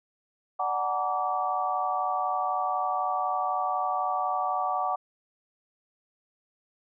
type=tone cluster; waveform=sine; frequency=593 / 743 / 855 / 939 / 1155 Hz; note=D5 / F#5 / A5 / A#5 / D6; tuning=+17 / +7 / -50 / +12 / -29 cents; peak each=-37 / -28 / -36 / -35 / -30 dBFS; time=0.59-4.96 s; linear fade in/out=10 ms; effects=none